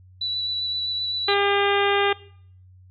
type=tone with vibrato; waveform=sine; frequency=3951 Hz; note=B7; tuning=in tune; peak=-24 dBFS; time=0.21-1.34 s; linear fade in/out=5 ms; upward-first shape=sine; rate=7.7 Hz; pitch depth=12 cents each way
type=harmonic tone; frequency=401.9 Hz; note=G4; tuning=43 cents sharp; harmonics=1 / 2 / 3 / 4 / 5 / 6 / 7 / 8 / 9; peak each=-22 / -25 / -27 / -28 / -29 / -30 / -30 / -31 / -32 dBFS; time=1.28-2.13 s; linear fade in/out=5 ms
effects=noise-tail reverb RT60 0.6 s tail -20 dB re dry + added 92 Hz sine -47 dBFS peak until 2.9 s